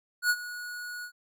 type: tone with ADSR envelope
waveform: square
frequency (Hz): 1458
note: F#6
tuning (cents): -26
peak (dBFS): -21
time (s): 0.22-1.12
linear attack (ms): 79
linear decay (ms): 53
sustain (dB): -16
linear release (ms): 82
effects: none